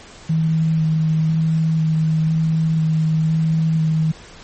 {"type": "tone with vibrato", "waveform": "sine", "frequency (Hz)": 159.2, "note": "D#3", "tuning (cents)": 40, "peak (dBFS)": -14, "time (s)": [0.29, 4.12], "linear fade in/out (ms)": 10, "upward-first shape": "square", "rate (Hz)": 1, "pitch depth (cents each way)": 11, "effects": ["pink hiss -41 dBFS RMS until 4.43 s", "MP3 32 kbps"]}